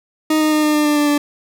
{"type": "tone with pitch steps", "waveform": "40% pulse", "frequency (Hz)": [311.1, 308.2, 305.4, 302.6, 299.8, 297.1, 294.3, 291.6], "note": ["D#4", "D#4", "D#4", "D#4", "D4", "D4", "D4", "D4"], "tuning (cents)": [0, -16, -32, -48, 36, 20, 4, -12], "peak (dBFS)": -12, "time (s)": [0.3, 1.18], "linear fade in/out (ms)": 5, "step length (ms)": 110, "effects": []}